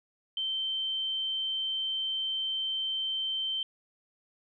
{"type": "tone", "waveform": "sine", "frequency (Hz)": 3110, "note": "G7", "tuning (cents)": -14, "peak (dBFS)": -29, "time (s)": [0.37, 3.63], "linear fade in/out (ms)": 2, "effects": []}